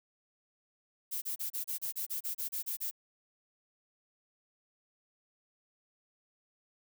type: noise bursts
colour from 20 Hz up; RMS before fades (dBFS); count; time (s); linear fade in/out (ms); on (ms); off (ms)
violet; -36; 13; 1.11-2.912; 20; 110; 31
effects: none